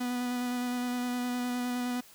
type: tone with vibrato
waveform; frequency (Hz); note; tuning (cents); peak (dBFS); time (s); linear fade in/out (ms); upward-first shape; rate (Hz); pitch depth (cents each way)
45% pulse; 246.5; B3; -3; -30; 0-2.01; 10; square; 9.7; 10
effects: white hiss -55 dBFS RMS until 2.14 s